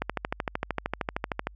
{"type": "click train", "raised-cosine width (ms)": 0.5, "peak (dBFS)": -12, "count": 20, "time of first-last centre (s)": [0.02, 1.47], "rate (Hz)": 13.1, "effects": ["added 50 Hz sine -47 dBFS peak until 1.55 s"]}